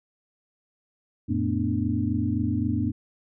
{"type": "tone cluster", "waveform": "sine", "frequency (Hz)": [89.7, 113.6, 224.9, 252.4, 296.3], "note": ["F2", "A#2", "A3", "B3", "D4"], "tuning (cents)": [47, -44, 38, 38, 15], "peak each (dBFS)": -29, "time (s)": [1.28, 2.92], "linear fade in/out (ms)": 20, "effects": []}